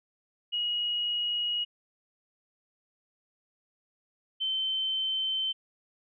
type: tone pair in turn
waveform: sine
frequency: 2896 / 3087 Hz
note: F#7 / G7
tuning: -38 / -27 cents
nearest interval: minor second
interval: 111 cents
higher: second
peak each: -27 dBFS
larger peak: neither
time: 0.52-1.65 / 4.4-5.53 s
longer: neither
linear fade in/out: 20 ms
effects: none